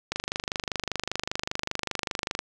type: click train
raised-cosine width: 0.2 ms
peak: -10 dBFS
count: 58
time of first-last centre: 0.12-2.391 s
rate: 25.1 Hz
effects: none